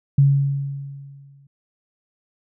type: tone with exponential decay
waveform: sine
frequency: 139.4 Hz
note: C#3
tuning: 10 cents sharp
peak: -9 dBFS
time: 0.18-1.47 s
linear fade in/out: 5 ms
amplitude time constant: 280 ms
effects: none